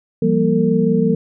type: tone cluster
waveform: sine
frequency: 170 / 196 / 234.5 / 451.6 Hz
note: F3 / G3 / A#3 / A4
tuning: -46 / 0 / +11 / +45 cents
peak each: -18 dBFS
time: 0.22-1.15 s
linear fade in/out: 5 ms
effects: none